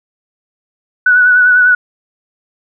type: tone with vibrato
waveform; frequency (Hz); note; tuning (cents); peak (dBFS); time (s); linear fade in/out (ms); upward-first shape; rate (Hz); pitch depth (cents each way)
sine; 1480; F#6; 0; -5; 1.06-1.75; 5; sine; 10; 31
effects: none